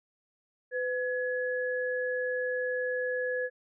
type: tone pair together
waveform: sine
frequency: 502.7 / 1691 Hz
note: B4 / G#6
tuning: +31 / +31 cents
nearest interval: octave + major sixth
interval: 2100 cents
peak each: -30 / -33 dBFS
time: 0.71-3.5 s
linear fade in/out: 50 ms
effects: none